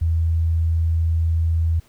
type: tone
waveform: sine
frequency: 82 Hz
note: E2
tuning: 9 cents flat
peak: -16 dBFS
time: 0.01-1.8 s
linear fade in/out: 10 ms
effects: pink hiss -56 dBFS RMS until 1.88 s